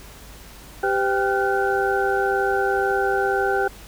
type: tone cluster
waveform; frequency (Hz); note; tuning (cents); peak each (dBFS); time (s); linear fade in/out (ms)
sine; 393.1 / 510 / 787 / 1411 / 1513; G4 / C5 / G5 / F6 / F#6; +5 / -44 / +7 / +17 / +38; -22 / -28 / -23 / -29 / -26; 0.83-3.68; 5
effects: added 50 Hz sine -44 dBFS peak until 3.87 s + pink hiss -44 dBFS RMS until 3.87 s